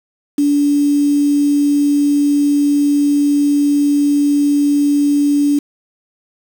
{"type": "tone with quantisation", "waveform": "sine", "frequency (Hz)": 288.5, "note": "D4", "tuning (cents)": -31, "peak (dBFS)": -10, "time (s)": [0.38, 5.59], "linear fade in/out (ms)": 5, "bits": 5, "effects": []}